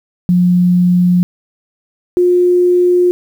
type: tone pair in turn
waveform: sine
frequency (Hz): 178.4 / 356.8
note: F3 / F4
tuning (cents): +37 / +37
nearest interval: octave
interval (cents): 1200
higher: second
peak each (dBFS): -7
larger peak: neither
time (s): 0.29-1.23 / 2.17-3.11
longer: neither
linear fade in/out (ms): 0
effects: 7-bit